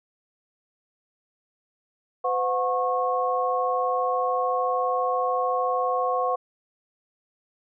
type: tone cluster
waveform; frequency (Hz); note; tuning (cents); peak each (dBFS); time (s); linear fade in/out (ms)
sine; 508 / 727 / 1093; B4 / F#5 / C#6; +49 / -31 / -25; -26; 2.24-6.36; 10
effects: none